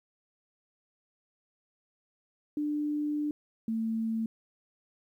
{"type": "tone pair in turn", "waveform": "sine", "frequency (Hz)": [297, 224.1], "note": ["D4", "A3"], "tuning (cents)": [20, 32], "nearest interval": "perfect fourth", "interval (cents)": 488, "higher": "first", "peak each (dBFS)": [-28, -28], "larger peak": "neither", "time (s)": [[2.57, 3.31], [3.68, 4.26]], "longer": "first", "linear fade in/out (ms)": 2, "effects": ["11-bit"]}